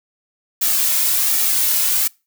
blue noise with flanger, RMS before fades -17 dBFS, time 0.61-2.08 s, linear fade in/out 10 ms, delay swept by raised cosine 1.9 to 2.6 ms, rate 1.3 Hz, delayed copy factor -0.5, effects noise-tail reverb RT60 0.3 s tail -26 dB re dry

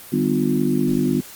harmonic tone with a mistuned harmonic, 50.4 Hz, G1, 49 cents sharp, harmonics 3 / 4 / 5 / 6 / 7, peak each -25 / -24 / -20 / -24 / -24 dBFS, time 0.12-1.21 s, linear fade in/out 10 ms, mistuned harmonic 4, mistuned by -52 cents, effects white hiss -40 dBFS RMS until 1.35 s + Opus 32 kbps

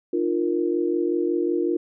sine chord, Eb suspended second, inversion none, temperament equal with one note detuned, 303.8 / 349.2 / 466.2 Hz, Eb4 / F4 / Bb4, -41 / 0 / 0 cents, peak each -26 / -22 / -28 dBFS, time 0.13-1.77 s, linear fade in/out 5 ms, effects none

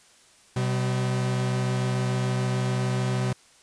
45% pulse tone pair together, 126.2 / 192.87 Hz, B2 / G3, +38 / -28 cents, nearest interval perfect fifth, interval 734 cents, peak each -24 / -31 dBFS, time 0.56-3.33 s, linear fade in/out 5 ms, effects white hiss -56 dBFS RMS until 3.62 s + resampled to 22050 Hz

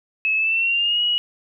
sine tone with pitch glide, 2591 to 2908 Hz, E7 to F#7, -30 to -31 cents, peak -17 dBFS, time 0.25-1.18 s, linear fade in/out 0 ms, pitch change +199 cents, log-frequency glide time 0.36-1.02 s, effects none

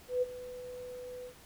sine tone with ADSR envelope, 498.2 Hz, B4, 15 cents sharp, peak -25 dBFS, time 0.08-1.34 s, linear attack 140 ms, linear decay 26 ms, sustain -16 dB, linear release 86 ms, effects pink hiss -56 dBFS RMS until 1.45 s

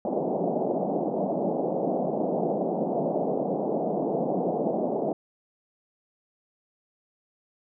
white band-pass noise, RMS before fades -27 dBFS, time 0.05-5.13 s, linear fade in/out 2 ms, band 160 to 740 Hz, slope 48 dB/octave, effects none

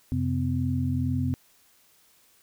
sine tone cluster, 90.5 / 132.6 / 253 Hz, F#2 / C3 / B3, -38 / +23 / +42 cents, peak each -28 dBFS, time 0.12-1.34 s, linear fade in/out 0 ms, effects white hiss -61 dBFS RMS until 2.42 s

